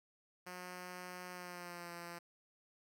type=tone with pitch glide; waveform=5% pulse; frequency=180.6 to 172.05 Hz; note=F#3 to F3; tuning=-42 to -26 cents; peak=-35 dBFS; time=0.46-2.19 s; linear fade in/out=10 ms; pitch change=-84 cents; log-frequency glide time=1.3-1.92 s; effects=none